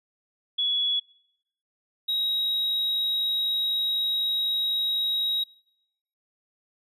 sine / triangle tone pair in turn, 3380 / 3812 Hz, G#7 / A#7, +30 / +38 cents, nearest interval major second, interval 208 cents, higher second, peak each -22 dBFS, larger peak neither, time 0.58-1 / 2.08-5.44 s, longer second, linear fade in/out 10 ms, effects noise-tail reverb RT60 0.8 s tail -25 dB re dry + resampled to 32000 Hz

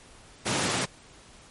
pink high-pass noise, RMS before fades -27 dBFS, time 0.45-0.86 s, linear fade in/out 20 ms, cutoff 110 Hz, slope 24 dB/octave, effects pink hiss -52 dBFS RMS until 1.5 s + MP3 48 kbps

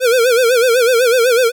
square tone with vibrato, 485.4 Hz, B4, 30 cents flat, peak -10 dBFS, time 0-1.52 s, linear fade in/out 50 ms, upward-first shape sine, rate 8 Hz, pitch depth 120 cents each way, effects none

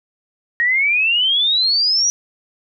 sine exponential sweep, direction up, 1864.7 to 5880 Hz, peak -13 dBFS, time 0.6-2.1 s, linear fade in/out 0 ms, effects none

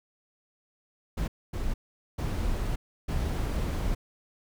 brown noise bursts at uneven times, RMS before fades -29 dBFS, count 4, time 1.17-1.28 / 1.53-1.74 / 2.18-2.76 / 3.08-3.95 s, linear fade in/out 10 ms, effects none

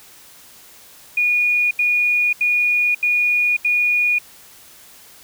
sine tone bursts, 2448 Hz, D#7, 29 cents flat, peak -14 dBFS, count 5, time 1.17-4.186 s, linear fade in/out 5 ms, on 540 ms, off 79 ms, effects white hiss -45 dBFS RMS until 5.23 s

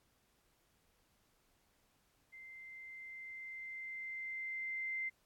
sine tone with level ramp, 2082 Hz, C7, 9 cents flat, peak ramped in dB -51 to -36 dBFS, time 2.32-5.1 s, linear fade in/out 20 ms, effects pink hiss -75 dBFS RMS until 5.25 s + AAC 64 kbps

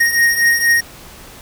square beating tone pair, 1864.7 / 1868.9 Hz, A#6 / A#6, 0 / +4 cents, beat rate 4.2 Hz, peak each -13 / -18 dBFS, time 0-0.81 s, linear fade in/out 10 ms, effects pink hiss -38 dBFS RMS until 1.41 s

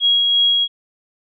sine tone with tremolo, 3300 Hz, G#7, 12 cents flat, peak -11 dBFS, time 0-0.68 s, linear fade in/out 50 ms, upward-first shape sine, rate 2.9 Hz, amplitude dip 25%, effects none

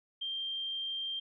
sine tone, 3173 Hz, G7, 20 cents sharp, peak -34 dBFS, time 0.21-1.2 s, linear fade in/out 10 ms, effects none

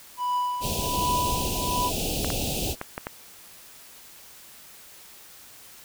triangle tone with tremolo, 987.8 Hz, B5, in tune, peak -20 dBFS, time 0.17-1.91 s, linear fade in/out 50 ms, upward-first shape triangle, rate 1.3 Hz, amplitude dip 90%
pink band-stop noise, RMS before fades -28 dBFS, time 0.6-2.76 s, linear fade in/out 50 ms, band 820 to 2500 Hz, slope 96 dB/octave
clicks, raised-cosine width 0.5 ms, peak -15 dBFS, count 5, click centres 2.246 / 2.303 / 2.814 / 2.979 / 3.069 s
effects white hiss -48 dBFS RMS until 5.84 s

